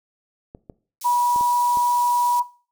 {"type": "clicks", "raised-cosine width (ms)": 2, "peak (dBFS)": -24, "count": 5, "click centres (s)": [0.549, 0.698, 1.361, 1.41, 1.772]}
{"type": "band-pass noise", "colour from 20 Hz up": "white", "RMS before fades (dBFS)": -36, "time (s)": [1.01, 2.4], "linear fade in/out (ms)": 5, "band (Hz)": [4500, 14000], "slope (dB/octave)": 12}
{"type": "tone", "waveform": "sine", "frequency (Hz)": 970, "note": "B5", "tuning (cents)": -31, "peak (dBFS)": -16, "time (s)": [1.04, 2.43], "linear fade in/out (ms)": 20}
{"effects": ["noise-tail reverb RT60 0.4 s tail -19 dB re dry"]}